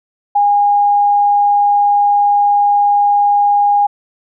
sine tone, 817 Hz, G#5, 29 cents flat, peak -8 dBFS, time 0.35-3.87 s, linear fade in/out 10 ms, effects none

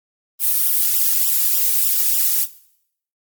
violet noise with flanger, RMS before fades -17 dBFS, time 0.39-2.47 s, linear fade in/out 50 ms, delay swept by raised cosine 0.45 to 1.95 ms, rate 3.4 Hz, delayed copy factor -0.95, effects noise-tail reverb RT60 0.7 s tail -18 dB re dry + Opus 32 kbps

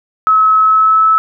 sine tone with pitch glide, 1289 to 1304 Hz, E6 to E6, -39 to -19 cents, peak -6 dBFS, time 0.27-1.18 s, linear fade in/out 0 ms, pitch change +20 cents, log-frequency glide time 0.59-1.06 s, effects none

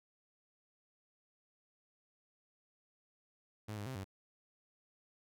sawtooth tone with pitch steps, 107 / 102.4 / 131.2 / 96.4 Hz, A2 / G#2 / C3 / G2, -48 / -24 / +5 / -28 cents, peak -37 dBFS, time 3.68-4.044 s, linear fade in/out 10 ms, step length 91 ms, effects none

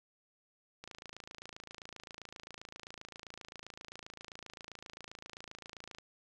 click train, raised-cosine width 0.2 ms, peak -29 dBFS, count 143, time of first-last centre 0.84-5.985 s, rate 27.6 Hz, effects none

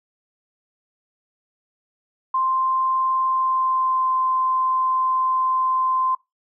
sine tone with pitch glide, 1046.5 to 1038.1 Hz, C6 to C6, 0 to -14 cents, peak -18 dBFS, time 2.34-6.15 s, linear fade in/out 5 ms, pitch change -14 cents, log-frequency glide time 3.26-4.13 s, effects noise-tail reverb RT60 0.2 s tail -21 dB re dry

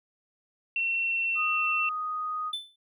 sine tone with pitch glide, 2713 to 2696 Hz, E7 to E7, +49 to +38 cents, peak -25 dBFS, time 0.76-1.89 s, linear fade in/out 2 ms, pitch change -11 cents, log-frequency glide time 1.02-1.66 s
sine tone, 1244.5 Hz, D#6, in tune, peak -29 dBFS, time 1.35-2.53 s, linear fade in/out 50 ms
triangle tone with exponential decay, 3520 Hz, A7, in tune, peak -25 dBFS, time 2.53-2.76 s, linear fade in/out 5 ms, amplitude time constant 48 ms
effects none

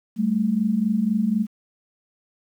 sine tone pair together, 196 / 220 Hz, G3 / A3, 0 / 0 cents, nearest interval major second, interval 200 cents, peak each -23 / -20 dBFS, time 0.16-1.47 s, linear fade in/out 50 ms, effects 9-bit

